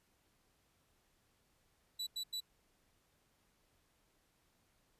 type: tone bursts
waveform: 40% pulse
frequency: 3951 Hz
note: B7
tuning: in tune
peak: -37 dBFS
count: 3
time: 1.99-2.405 s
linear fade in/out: 10 ms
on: 79 ms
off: 89 ms
effects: pink hiss -75 dBFS RMS until 4.99 s + resampled to 32000 Hz